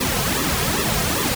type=noise with flanger; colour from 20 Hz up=pink; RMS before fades=-21 dBFS; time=0-1.35 s; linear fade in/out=10 ms; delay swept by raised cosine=1.3 to 3.5 ms; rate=2.5 Hz; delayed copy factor=-1; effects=none